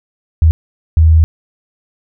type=tone bursts at uneven times; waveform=sine; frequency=80.1 Hz; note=E2; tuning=49 cents flat; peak=-4 dBFS; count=2; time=0.42-0.51 / 0.97-1.24 s; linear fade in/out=0 ms; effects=none